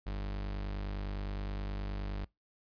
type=tone; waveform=40% pulse; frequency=49.66 Hz; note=G1; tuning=23 cents sharp; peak=-34 dBFS; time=0.06-2.25 s; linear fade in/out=10 ms; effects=noise-tail reverb RT60 0.2 s tail -24 dB re dry + resampled to 11025 Hz

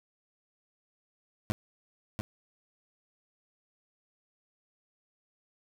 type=tone with echo; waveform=25% pulse; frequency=105.5 Hz; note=G#2; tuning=28 cents sharp; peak=-23 dBFS; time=1.5-1.52 s; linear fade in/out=0 ms; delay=690 ms; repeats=1; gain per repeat=-5 dB; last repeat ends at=2.21 s; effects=none

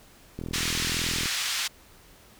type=click train; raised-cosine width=3 ms; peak=-21 dBFS; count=37; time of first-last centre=0.39-1.257 s; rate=41.5 Hz
type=band-pass noise; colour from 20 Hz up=white; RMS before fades=-29 dBFS; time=0.53-1.68 s; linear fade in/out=10 ms; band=1600 to 5200 Hz; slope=12 dB/octave
effects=pink hiss -54 dBFS RMS until 2.39 s

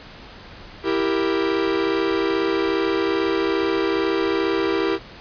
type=chord; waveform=45% pulse; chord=E diminished; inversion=none; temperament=equal; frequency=329.6 / 392 / 466.2 Hz; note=E4 / G4 / Bb4; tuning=0 / 0 / 0 cents; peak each=-23 / -22 / -26 dBFS; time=0.83-4.99 s; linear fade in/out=50 ms; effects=pink hiss -41 dBFS RMS until 5.2 s + resampled to 11025 Hz

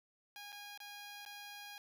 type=tone with dropouts; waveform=10% pulse; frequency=819 Hz; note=G#5; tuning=24 cents flat; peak=-40 dBFS; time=0.36-1.78 s; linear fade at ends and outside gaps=1 ms; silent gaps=0.521-0.526 / 0.776-0.802 / 1.251-1.261 s; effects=none

